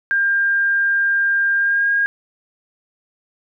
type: tone with pitch glide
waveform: sine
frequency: 1600 to 1626.1 Hz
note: G6 to G#6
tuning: +35 to -37 cents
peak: -14 dBFS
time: 0.11-2.06 s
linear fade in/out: 0 ms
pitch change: +28 cents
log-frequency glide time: 1.56-1.9 s
effects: none